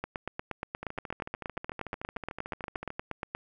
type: two click trains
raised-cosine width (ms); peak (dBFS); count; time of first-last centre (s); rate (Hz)
0.5; -23 / -18; 29 / 29; 0.83-2.904 / 0.04-3.35; 13.5 / 8.46
effects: none